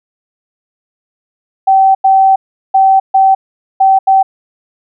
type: tone bursts at uneven times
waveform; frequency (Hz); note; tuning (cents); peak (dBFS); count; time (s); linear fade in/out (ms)
sine; 771; G5; -29; -4; 6; 1.67-1.95 / 2.04-2.36 / 2.74-3 / 3.14-3.35 / 3.8-3.99 / 4.07-4.23; 10
effects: none